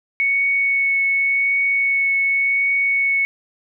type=tone with vibrato; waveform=sine; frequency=2217 Hz; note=C#7; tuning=in tune; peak=-15 dBFS; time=0.2-3.25 s; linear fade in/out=0 ms; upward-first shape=triangle; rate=0.89 Hz; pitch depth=10 cents each way; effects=none